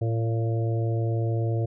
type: harmonic tone with a mistuned harmonic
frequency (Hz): 113.7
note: A#2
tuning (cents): -43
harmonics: 1 / 3 / 4 / 5 / 6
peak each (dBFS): -23 / -33 / -35 / -37 / -39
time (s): 0.01-1.66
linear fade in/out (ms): 10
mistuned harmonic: 6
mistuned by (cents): +15
effects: none